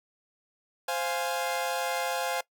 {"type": "chord", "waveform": "sawtooth", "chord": "F minor", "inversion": "second", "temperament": "equal", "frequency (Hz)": [523.3, 698.5, 830.6], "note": ["C5", "F5", "Ab5"], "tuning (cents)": [0, 0, 0], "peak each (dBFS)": [-29, -29, -29], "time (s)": [0.88, 2.41], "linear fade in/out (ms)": 5, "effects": ["noise-tail reverb RT60 0.1 s tail -21 dB re dry"]}